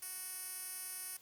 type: tone with band-pass filter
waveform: 10% pulse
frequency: 370 Hz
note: F#4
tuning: in tune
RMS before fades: -45 dBFS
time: 0.02-1.17 s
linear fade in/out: 5 ms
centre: 11000 Hz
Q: 5.2
effects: white hiss -63 dBFS RMS until 1.21 s